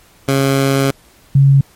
15% pulse / sine tone pair in turn, 136.7 / 137.89 Hz, C#3 / C#3, -24 / -9 cents, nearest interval unison, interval 15 cents, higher second, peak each -5 dBFS, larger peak neither, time 0.28-0.91 / 1.35-1.61 s, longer first, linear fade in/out 5 ms, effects pink hiss -48 dBFS RMS until 1.75 s + MP3 64 kbps

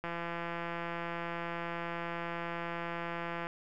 click train, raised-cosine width 0.5 ms, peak -23 dBFS, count 584, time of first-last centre 0.04-3.469 s, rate 170 Hz, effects none

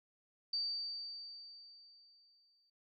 sine tone with exponential decay, 4623 Hz, D8, 28 cents flat, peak -33 dBFS, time 0.53-2.7 s, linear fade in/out 5 ms, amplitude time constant 470 ms, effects none

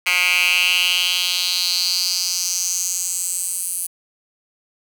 10% pulse tone with high-pass filter sweep, 179.5 Hz, F3, 48 cents sharp, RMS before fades -20 dBFS, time 0.06-3.87 s, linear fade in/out 10 ms, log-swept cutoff 2100 to 10000 Hz, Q 4.2, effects none

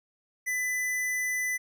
square tone, 2000 Hz, B6, 21 cents sharp, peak -28 dBFS, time 0.46-1.58 s, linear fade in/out 20 ms, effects none

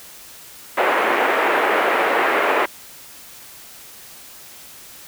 pink band-pass noise, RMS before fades -18 dBFS, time 0.77-2.66 s, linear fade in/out 10 ms, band 380 to 2300 Hz, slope 24 dB/octave, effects white hiss -41 dBFS RMS until 5.07 s

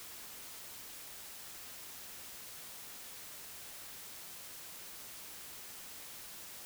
silence, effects white hiss -49 dBFS RMS until 6.65 s

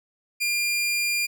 sawtooth tone, 2400 Hz, D7, 37 cents sharp, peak -19 dBFS, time 0.4-1.27 s, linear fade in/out 20 ms, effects none

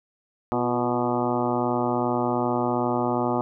harmonic tone with a mistuned harmonic, 122.6 Hz, B2, 12 cents flat, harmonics 1 / 2 / 3 / 4 / 5 / 6 / 7 / 8 / 9 / 10, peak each -33 / -27 / -28 / -32 / -31 / -30 / -30 / -35 / -35 / -34 dBFS, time 0.52-3.41 s, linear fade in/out 0 ms, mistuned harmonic 3, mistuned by -47 cents, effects none

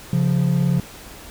triangle tone pair together, 137.8 / 174.98 Hz, C#3 / F3, -10 / +4 cents, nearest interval major third, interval 414 cents, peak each -16 dBFS, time 0.13-0.8 s, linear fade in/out 2 ms, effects tanh soft clip ceiling -7 dBFS + pink hiss -40 dBFS RMS until 1.3 s

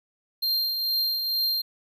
square tone with tremolo, 4186 Hz, C8, in tune, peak -22 dBFS, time 0.42-1.62 s, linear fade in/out 10 ms, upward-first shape triangle, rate 2.2 Hz, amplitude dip 45%, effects 10-bit

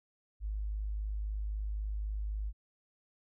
sine tone, 51.91 Hz, G#1, in tune, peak -33 dBFS, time 0.4-2.53 s, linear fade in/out 50 ms, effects none

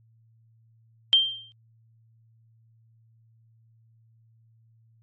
sine tone with exponential decay, 3158 Hz, G7, 12 cents sharp, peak -12 dBFS, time 1.13-1.52 s, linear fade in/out 0 ms, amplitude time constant 83 ms, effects added 113 Hz sine -57 dBFS peak until 5.02 s + MP3 32 kbps

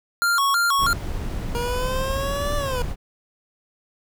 square tone with vibrato, 1242 Hz, D#6, 3 cents flat, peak -18 dBFS, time 0.22-0.93 s, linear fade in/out 0 ms, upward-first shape square, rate 3.1 Hz, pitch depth 200 cents each way
brown noise, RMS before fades -27 dBFS, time 0.78-2.96 s, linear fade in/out 50 ms
25% pulse linear two-way sweep, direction up then down, 474 to 587.3 to 479.6 Hz, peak -21 dBFS, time 1.55-2.82 s, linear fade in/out 0 ms, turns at 2.56 s
effects none

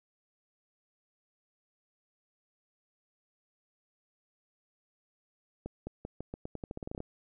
accelerating click train, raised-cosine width 2 ms, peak -25 dBFS, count 16, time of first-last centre 5.66-7.004 s, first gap 210 ms, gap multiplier 0.86, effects none

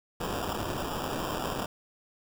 blue noise with sample-and-hold, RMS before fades -33 dBFS, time 0.2-1.66 s, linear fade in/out 5 ms, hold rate 2100 Hz, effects none

